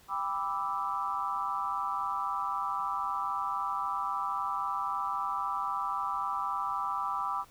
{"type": "chord", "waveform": "sine", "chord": "E minor seventh", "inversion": "first", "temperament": "equal with one note detuned", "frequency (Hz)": [794.9, 987.8, 1174.7, 1318.5], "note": ["G5", "B5", "D6", "E6"], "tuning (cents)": [24, 0, 0, 0], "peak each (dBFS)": [-38, -35, -33, -38], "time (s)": [0.08, 7.45], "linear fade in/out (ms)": 50, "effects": ["pink hiss -59 dBFS RMS until 7.5 s"]}